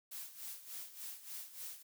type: noise with tremolo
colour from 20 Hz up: blue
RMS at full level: -45 dBFS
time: 0.11-1.83 s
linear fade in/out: 10 ms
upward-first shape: sine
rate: 3.4 Hz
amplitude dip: 75%
effects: none

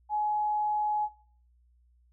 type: tone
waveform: sine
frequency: 843 Hz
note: G#5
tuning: 26 cents sharp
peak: -26 dBFS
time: 0.09-1.09 s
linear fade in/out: 50 ms
effects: noise-tail reverb RT60 0.5 s tail -17 dB re dry + added 60 Hz sine -61 dBFS peak until 2.12 s

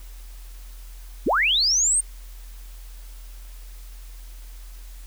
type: linear sweep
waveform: sine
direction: up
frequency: 155.56 to 8870 Hz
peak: -17 dBFS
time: 1.26-2.01 s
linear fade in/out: 10 ms
effects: added 42 Hz sine -37 dBFS peak until 5.06 s + white hiss -51 dBFS RMS until 5.06 s

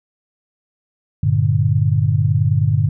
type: chord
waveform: sine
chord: G minor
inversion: none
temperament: equal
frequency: 98 / 116.54 / 146.83 Hz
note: G2 / Bb2 / D3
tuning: 0 / 0 / 0 cents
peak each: -17 dBFS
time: 1.23-2.89 s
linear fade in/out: 5 ms
effects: none

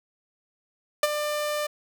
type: tone with ADSR envelope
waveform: sawtooth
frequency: 596 Hz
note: D5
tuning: 25 cents sharp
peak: -12 dBFS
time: 1.03-1.67 s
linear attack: 3 ms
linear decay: 32 ms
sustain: -10 dB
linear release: 9 ms
effects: none

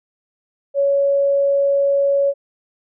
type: tone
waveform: sine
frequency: 559 Hz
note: C#5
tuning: 14 cents sharp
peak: -13 dBFS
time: 0.74-2.34 s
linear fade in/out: 50 ms
effects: none

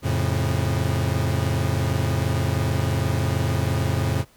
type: chord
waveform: 40% pulse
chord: F augmented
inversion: none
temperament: equal with one note detuned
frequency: 87.31 / 110 / 136.29 Hz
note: F2 / A2 / C#3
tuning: 0 / 0 / -29 cents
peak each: -24 dBFS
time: 0.02-4.25 s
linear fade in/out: 50 ms
effects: pink hiss -56 dBFS RMS until 4.36 s

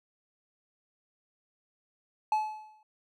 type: tone with exponential decay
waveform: triangle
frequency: 860 Hz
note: A5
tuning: 40 cents flat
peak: -20 dBFS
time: 2.32-2.83 s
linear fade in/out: 2 ms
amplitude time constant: 110 ms
effects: none

